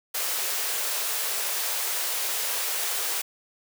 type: high-pass noise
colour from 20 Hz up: white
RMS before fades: -28 dBFS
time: 0.14-3.22 s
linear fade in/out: 10 ms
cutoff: 390 Hz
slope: 48 dB/octave
effects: none